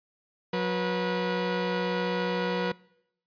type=tone pair together; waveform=sawtooth; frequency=182.03 / 486.9 Hz; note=F#3 / B4; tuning=-28 / -25 cents; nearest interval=octave + perfect fourth; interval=1703 cents; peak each=-25 dBFS; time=0.53-2.72 s; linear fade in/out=5 ms; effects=noise-tail reverb RT60 0.8 s tail -23 dB re dry + resampled to 11025 Hz